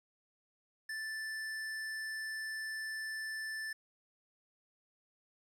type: tone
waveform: square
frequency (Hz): 1760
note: A6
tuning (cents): 0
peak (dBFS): -39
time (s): 0.89-3.73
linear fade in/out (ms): 5
effects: low-pass 11000 Hz 12 dB/octave + 11-bit